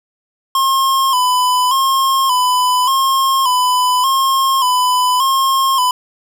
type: tone with vibrato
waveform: square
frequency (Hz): 1036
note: C6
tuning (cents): -17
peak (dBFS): -12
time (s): 0.55-5.91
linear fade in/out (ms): 2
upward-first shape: square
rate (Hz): 0.86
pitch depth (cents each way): 60
effects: none